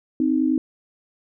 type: tone pair together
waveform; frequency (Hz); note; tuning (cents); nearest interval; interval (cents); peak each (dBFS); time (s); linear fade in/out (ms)
sine; 261 / 311.1; C4 / D#4; -4 / 0; minor third; 304; -20; 0.2-0.58; 2
effects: none